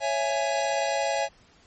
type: chord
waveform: square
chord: C# minor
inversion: none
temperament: just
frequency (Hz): 554.4 / 665.2 / 831.5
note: C#5 / E5 / G#5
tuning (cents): 0 / +16 / +2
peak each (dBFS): -29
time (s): 0-1.29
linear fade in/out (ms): 50
effects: pink hiss -58 dBFS RMS until 1.66 s + MP3 32 kbps